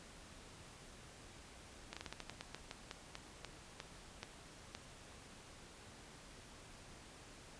slowing click train, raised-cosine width 0.2 ms, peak -27 dBFS, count 16, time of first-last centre 1.93-4.75 s, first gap 36 ms, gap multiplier 1.21, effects pink hiss -57 dBFS RMS until 7.59 s + resampled to 22050 Hz

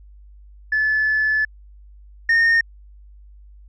sine tone pair in turn, 1732 / 1835 Hz, A6 / A#6, -28 / -28 cents, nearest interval minor second, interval 100 cents, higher second, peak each -15 / -10 dBFS, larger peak second, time 0.72-1.45 / 2.29-2.61 s, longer first, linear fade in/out 5 ms, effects tanh soft clip ceiling -12 dBFS + added 50 Hz sine -42 dBFS peak until 3.68 s

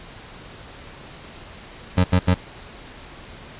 25% pulse tone bursts, 91 Hz, F#2, 28 cents flat, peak -10 dBFS, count 3, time 1.97-2.344 s, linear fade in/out 10 ms, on 72 ms, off 79 ms, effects pink hiss -41 dBFS RMS until 3.59 s + resampled to 8000 Hz

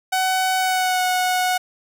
sawtooth tone with pitch glide, 750 to 734.1 Hz, F#5 to F#5, +23 to -14 cents, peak -14 dBFS, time 0.12-1.58 s, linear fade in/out 10 ms, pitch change -37 cents, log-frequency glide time 0.58-1.04 s, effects none

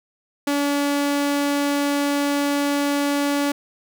sawtooth tone, 285.7 Hz, D4, 48 cents flat, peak -15 dBFS, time 0.47-3.52 s, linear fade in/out 5 ms, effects none

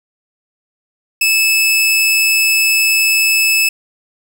sawtooth tone, 2611 Hz, E7, 17 cents flat, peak -7 dBFS, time 1.21-3.69 s, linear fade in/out 5 ms, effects none

